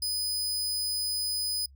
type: tone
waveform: sawtooth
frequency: 5000 Hz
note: D#8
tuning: 8 cents sharp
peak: -25 dBFS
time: 0.02-1.66 s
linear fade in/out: 5 ms
effects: noise-tail reverb RT60 0.1 s tail -25 dB re dry + added 68 Hz sine -51 dBFS peak until 1.75 s